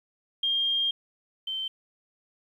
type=tone pair in turn; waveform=sine; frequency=3212 / 3104 Hz; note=G7 / G7; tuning=+41 / -18 cents; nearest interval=minor second; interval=59 cents; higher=first; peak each=-23 / -29 dBFS; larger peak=first; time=0.43-0.91 / 1.47-1.68 s; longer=first; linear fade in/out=5 ms; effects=10-bit